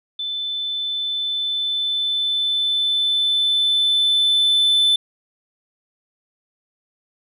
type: tone with level ramp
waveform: sine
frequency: 3520 Hz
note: A7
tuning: in tune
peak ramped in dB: -23 to -10 dBFS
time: 0.19-4.96 s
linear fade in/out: 5 ms
effects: tanh soft clip ceiling -12 dBFS